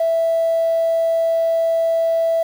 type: tone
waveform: triangle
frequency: 659.3 Hz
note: E5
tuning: in tune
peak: -11 dBFS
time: 0-2.43 s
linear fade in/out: 5 ms
effects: tanh soft clip ceiling -12 dBFS + 7-bit